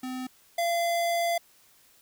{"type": "tone pair in turn", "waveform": "square", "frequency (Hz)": [256.1, 683.7], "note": ["C4", "F5"], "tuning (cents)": [-37, -37], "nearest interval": "octave + perfect fourth", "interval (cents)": 1700, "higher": "second", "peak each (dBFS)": [-33, -25], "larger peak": "second", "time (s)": [[0.03, 0.27], [0.58, 1.38]], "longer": "second", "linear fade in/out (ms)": 5, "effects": ["white hiss -60 dBFS RMS until 2.01 s"]}